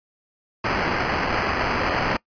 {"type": "noise with sample-and-hold", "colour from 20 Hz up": "white", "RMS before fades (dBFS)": -23, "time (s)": [0.64, 2.17], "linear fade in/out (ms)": 5, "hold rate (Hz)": 3675, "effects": ["noise-tail reverb RT60 0.1 s tail -23 dB re dry", "resampled to 11025 Hz"]}